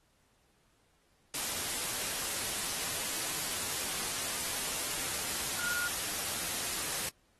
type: tone in noise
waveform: sine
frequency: 1428 Hz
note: F6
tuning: 38 cents sharp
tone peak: -33 dBFS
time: 5.59-5.88 s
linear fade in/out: 2 ms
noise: white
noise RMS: -35 dBFS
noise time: 1.34-7.09 s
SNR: -1 dB
effects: pink hiss -71 dBFS RMS until 7.39 s + AAC 32 kbps